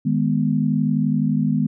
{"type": "chord", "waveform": "sine", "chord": "G# minor", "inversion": "second", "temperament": "equal", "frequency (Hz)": [155.56, 207.7, 246.9], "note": ["D#3", "G#3", "B3"], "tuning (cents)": [0, 0, 0], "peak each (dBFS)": -21, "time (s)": [0.05, 1.67], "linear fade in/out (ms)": 10, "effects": []}